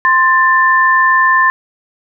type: tone pair together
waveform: sine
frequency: 1046.5 / 1773.8 Hz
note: C6 / A6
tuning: 0 / +14 cents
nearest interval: major sixth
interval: 914 cents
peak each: -10 dBFS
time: 0.05-1.5 s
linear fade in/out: 0 ms
effects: none